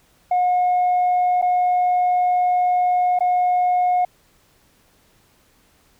sine tone with dropouts, 722 Hz, F#5, 43 cents flat, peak -13 dBFS, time 0.31-4.05 s, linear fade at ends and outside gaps 5 ms, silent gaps 1.416-1.424 / 3.19-3.206 s, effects tanh soft clip ceiling -13 dBFS + pink hiss -58 dBFS RMS until 5.99 s

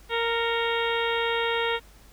harmonic tone with a mistuned harmonic, 463.9 Hz, A#4, 8 cents flat, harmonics 1 / 2 / 3 / 4 / 5 / 6 / 7 / 8, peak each -27 / -30 / -32 / -33 / -34 / -35 / -35 / -36 dBFS, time 0.09-1.8 s, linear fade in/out 50 ms, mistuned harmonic 5, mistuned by -67 cents, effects added 50 Hz sine -51 dBFS peak until 2.12 s + pink hiss -55 dBFS RMS until 2.12 s

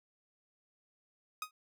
sawtooth tone with exponential decay, 1252 Hz, D#6, 10 cents sharp, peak -29 dBFS, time 1.42-1.51 s, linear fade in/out 2 ms, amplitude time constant 19 ms, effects none

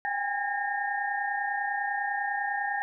sine tone cluster, 784 / 814 / 1627 / 1827 Hz, G5 / G#5 / G#6 / A#6, 0 / -35 / -36 / -35 cents, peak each -36 / -31 / -35 / -32 dBFS, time 0.05-2.82 s, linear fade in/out 0 ms, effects none

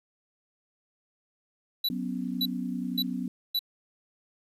square tone bursts, 3951 Hz, B7, in tune, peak -25 dBFS, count 4, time 1.84-3.592 s, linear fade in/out 5 ms, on 48 ms, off 520 ms
sine chord, F# suspended fourth, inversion none, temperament equal, 185 / 246.9 / 277.2 Hz, F#3 / B3 / C#4, 0 / 0 / 0 cents, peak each -34 / -32 / -37 dBFS, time 1.9-3.28 s, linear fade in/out 2 ms
effects resampled to 32000 Hz + 10-bit

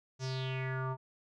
square tone with low-pass filter sweep, 130.81 Hz, C3, in tune, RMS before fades -36 dBFS, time 0.19-0.97 s, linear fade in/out 50 ms, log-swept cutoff 6200 to 940 Hz, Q 4.9, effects none

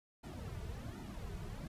brown noise with flanger, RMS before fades -45 dBFS, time 0.23-1.68 s, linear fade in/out 10 ms, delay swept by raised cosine 1.8 to 3.8 ms, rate 1.3 Hz, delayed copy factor -0.9, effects resampled to 32000 Hz

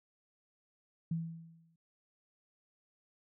sine tone with exponential decay, 164.81 Hz, E3, in tune, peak -30 dBFS, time 1.11-1.76 s, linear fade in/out 5 ms, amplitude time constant 140 ms, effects none

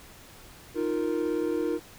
triangle chord, Eb suspended second, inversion none, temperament equal, 311.1 / 349.2 / 466.2 Hz, Eb4 / F4 / Bb4, 0 / 0 / 0 cents, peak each -28 dBFS, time 0.74-1.8 s, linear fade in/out 50 ms, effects pink hiss -50 dBFS RMS until 1.98 s

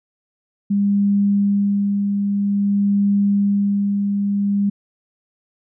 sine tone with tremolo, 201.3 Hz, G3, 46 cents sharp, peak -13 dBFS, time 0.7-4.7 s, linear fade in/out 10 ms, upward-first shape sine, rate 0.51 Hz, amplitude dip 35%, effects none

